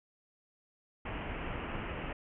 pink low-pass noise, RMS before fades -39 dBFS, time 1.05-2.13 s, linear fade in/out 5 ms, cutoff 3000 Hz, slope 96 dB/octave, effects none

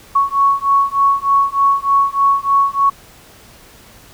sine beating tone pair, 1108.7 / 1112 Hz, C#6 / C#6, 0 / +5 cents, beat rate 3.3 Hz, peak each -14 dBFS, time 0.15-2.9 s, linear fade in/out 10 ms, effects pink hiss -43 dBFS RMS until 4.13 s

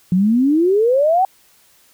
sine exponential sweep, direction up, 174.61 to 784 Hz, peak -11 dBFS, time 0.12-1.25 s, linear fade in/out 2 ms, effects white hiss -53 dBFS RMS until 1.93 s

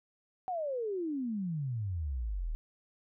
sine exponential sweep, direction down, 761 to 36.4 Hz, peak -32 dBFS, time 0.48-2.55 s, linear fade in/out 0 ms, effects none

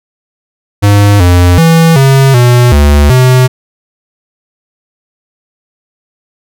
square tone with pitch steps, 102 / 88.7 / 164.4 / 135.3 / 122.2 / 72.6 / 127.8 Hz, G#2 / F2 / E3 / C#3 / B2 / D2 / C3, -31 / +27 / -4 / -42 / -18 / -19 / -40 cents, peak -3 dBFS, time 0.82-3.48 s, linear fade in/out 20 ms, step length 380 ms, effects none

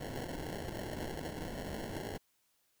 white noise with sample-and-hold, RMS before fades -41 dBFS, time 0-2.18 s, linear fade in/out 10 ms, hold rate 1225 Hz, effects white hiss -75 dBFS RMS until 2.8 s

